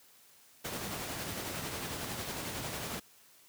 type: noise with tremolo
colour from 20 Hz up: pink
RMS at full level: -37 dBFS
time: 0.64-3 s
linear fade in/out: 10 ms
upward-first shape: sine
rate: 11 Hz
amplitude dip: 30%
effects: white hiss -61 dBFS RMS until 3.48 s + high-pass 80 Hz 12 dB/octave